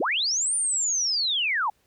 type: linear two-way sweep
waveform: sine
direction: up then down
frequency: 212.7 to 9300 to 781 Hz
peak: -22 dBFS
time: 0-1.7 s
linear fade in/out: 5 ms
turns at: 0.55 s
effects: pink hiss -67 dBFS RMS until 1.86 s